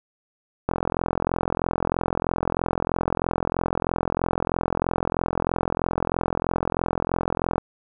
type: click train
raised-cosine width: 1 ms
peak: -8 dBFS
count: 298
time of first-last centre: 0.69-7.581 s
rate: 43.1 Hz
effects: none